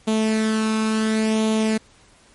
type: tone with flanger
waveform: sawtooth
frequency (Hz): 218.9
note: A3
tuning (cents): -9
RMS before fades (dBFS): -20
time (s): 0.07-1.78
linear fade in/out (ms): 10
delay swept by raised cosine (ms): 0.29 to 0.79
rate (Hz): 0.71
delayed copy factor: +0.55
effects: pink hiss -53 dBFS RMS until 2.34 s + MP3 48 kbps

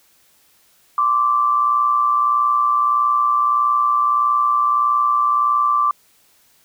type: tone pair together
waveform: sine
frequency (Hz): 1046 / 1167.6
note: C6 / D6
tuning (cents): -1 / -10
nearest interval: major second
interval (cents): 191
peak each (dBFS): -22 / -14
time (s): 0.98-5.91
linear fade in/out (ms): 2
effects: white hiss -56 dBFS RMS until 6.64 s

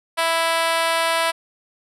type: tone with high-pass filter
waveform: 5% pulse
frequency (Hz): 330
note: E4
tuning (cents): +2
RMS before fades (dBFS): -20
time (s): 0.17-1.32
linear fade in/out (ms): 20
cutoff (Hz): 760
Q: 3.2
effects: resampled to 32000 Hz

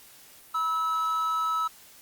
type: tone pair together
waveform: triangle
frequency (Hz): 973.9 / 1300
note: B5 / E6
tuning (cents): -24 / -24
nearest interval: perfect fourth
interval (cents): 500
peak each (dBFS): -33 / -23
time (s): 0.54-1.68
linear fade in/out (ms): 10
effects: white hiss -52 dBFS RMS until 2.01 s + Opus 48 kbps

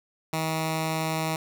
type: tone with notch filter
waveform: 10% pulse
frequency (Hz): 159.5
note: D#3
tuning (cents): +43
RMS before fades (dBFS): -28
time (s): 0.33-1.36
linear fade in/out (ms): 2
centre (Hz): 410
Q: 1.4
effects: none

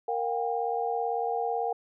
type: tone cluster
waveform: sine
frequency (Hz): 465.5 / 720 / 798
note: A#4 / F#5 / G5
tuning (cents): -2 / -47 / +31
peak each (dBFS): -31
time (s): 0.08-1.73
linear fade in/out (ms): 5
effects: none

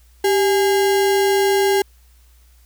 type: tone with sample-and-hold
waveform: sine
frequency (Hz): 392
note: G4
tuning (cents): 0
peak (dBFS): -13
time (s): 0.24-1.82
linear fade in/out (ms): 5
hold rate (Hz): 1225
effects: added 60 Hz sine -48 dBFS peak until 2.65 s + white hiss -58 dBFS RMS until 2.65 s

